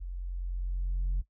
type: tone with level ramp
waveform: sine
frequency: 44.54 Hz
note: F1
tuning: 35 cents sharp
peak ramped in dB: -35 to -23 dBFS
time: 0-1.22 s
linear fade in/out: 20 ms
effects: noise-tail reverb RT60 0.1 s tail -17 dB re dry + tanh soft clip ceiling -25 dBFS